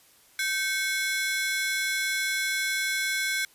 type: ring-modulated tone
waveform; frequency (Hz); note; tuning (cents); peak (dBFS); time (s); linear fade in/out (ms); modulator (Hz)
sawtooth; 1872; A#6; +7; -19; 0.39-3.45; 2; 321
effects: white hiss -58 dBFS RMS until 3.54 s + resampled to 32000 Hz